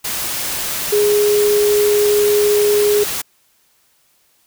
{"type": "tone in noise", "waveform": "sine", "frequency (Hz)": 415.3, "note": "G#4", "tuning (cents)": 0, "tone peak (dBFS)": -11, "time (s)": [0.92, 3.04], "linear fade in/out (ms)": 10, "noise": "white", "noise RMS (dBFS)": -22, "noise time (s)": [0.04, 3.22], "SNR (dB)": 8, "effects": ["white hiss -58 dBFS RMS until 4.46 s"]}